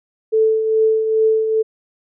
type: tone with tremolo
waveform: sine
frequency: 440 Hz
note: A4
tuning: in tune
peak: -10 dBFS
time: 0.32-1.63 s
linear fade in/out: 20 ms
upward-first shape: triangle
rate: 2.4 Hz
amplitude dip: 55%
effects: none